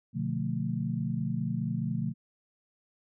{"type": "chord", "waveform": "sine", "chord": "B half-diminished seventh", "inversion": "none", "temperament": "just", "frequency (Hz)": [123.47, 148.16, 177.8, 222.2], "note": ["B2", "D3", "F3", "A3"], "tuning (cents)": [0, 16, 31, 17], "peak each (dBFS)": -34, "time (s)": [0.13, 2.14], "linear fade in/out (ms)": 50, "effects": []}